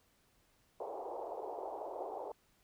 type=band-pass noise; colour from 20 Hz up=white; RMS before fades=-43 dBFS; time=0.8-2.32 s; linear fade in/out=2 ms; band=360 to 890 Hz; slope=48 dB/octave; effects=pink hiss -72 dBFS RMS until 2.63 s